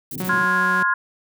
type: noise bursts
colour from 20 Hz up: violet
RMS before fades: -32 dBFS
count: 3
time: 0.11-0.29 s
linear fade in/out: 2 ms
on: 46 ms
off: 21 ms
type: band-pass noise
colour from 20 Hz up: pink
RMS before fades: -33 dBFS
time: 0.11-0.47 s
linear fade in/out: 50 ms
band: 130 to 320 Hz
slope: 24 dB/octave
type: tone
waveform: sawtooth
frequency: 185 Hz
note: F#3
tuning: in tune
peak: -22 dBFS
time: 0.2-0.83 s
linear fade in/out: 2 ms
type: chord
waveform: sine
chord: F minor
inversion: second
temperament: equal with one note detuned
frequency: 1046.5 / 1417.2 / 1661.2 Hz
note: C6 / F6 / Ab6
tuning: 0 / +25 / 0 cents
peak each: -21 dBFS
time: 0.29-0.94 s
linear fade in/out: 5 ms
effects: none